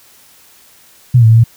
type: exponential two-way sweep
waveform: sine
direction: down then up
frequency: 129.6 to 110.9 to 116.8 Hz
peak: -3 dBFS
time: 1.14-1.44 s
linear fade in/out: 10 ms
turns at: 1.26 s
effects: white hiss -45 dBFS RMS until 1.56 s